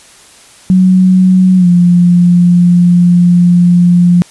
sine tone with pitch glide, 185.3 to 175.71 Hz, F#3 to F3, +3 to +11 cents, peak -3 dBFS, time 0.7-4.22 s, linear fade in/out 0 ms, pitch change -92 cents, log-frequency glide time 1.57-1.67 s, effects white hiss -39 dBFS RMS until 4.3 s + resampled to 24000 Hz

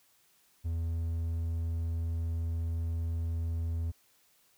triangle tone, 82.8 Hz, E2, 8 cents sharp, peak -28 dBFS, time 0.64-3.92 s, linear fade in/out 20 ms, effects white hiss -67 dBFS RMS until 4.57 s

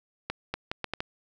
accelerating click train, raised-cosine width 0.3 ms, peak -14 dBFS, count 6, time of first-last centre 0.3-1.005 s, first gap 240 ms, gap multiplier 0.73, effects none

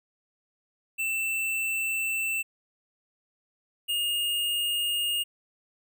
square tone pair in turn, 2669 / 2843 Hz, E7 / F7, +21 / +30 cents, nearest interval minor second, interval 109 cents, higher second, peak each -27 / -26 dBFS, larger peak second, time 0.98-2.43 / 3.88-5.24 s, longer first, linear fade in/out 20 ms, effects none

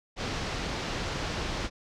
pink low-pass noise, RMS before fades -33 dBFS, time 0.16-1.7 s, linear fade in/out 50 ms, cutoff 5800 Hz, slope 24 dB/octave, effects none

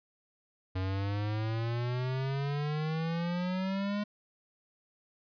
square exponential sweep, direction up, 92.5 to 208.7 Hz, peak -31 dBFS, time 0.75-4.04 s, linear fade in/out 10 ms, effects resampled to 11025 Hz

